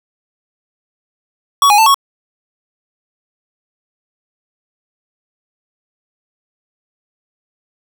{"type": "tone with pitch steps", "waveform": "square", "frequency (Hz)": [1124, 826, 887, 1107], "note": ["C#6", "G#5", "A5", "C#6"], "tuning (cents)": [24, -10, 14, -3], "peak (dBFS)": -7, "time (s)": [1.62, 1.944], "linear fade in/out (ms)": 2, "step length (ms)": 81, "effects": []}